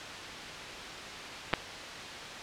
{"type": "clicks", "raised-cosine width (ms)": 0.3, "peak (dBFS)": [-15, -7], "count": 2, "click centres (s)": [1.531, 1.537], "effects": ["white hiss -40 dBFS RMS until 2.42 s", "low-pass 4000 Hz 12 dB/octave"]}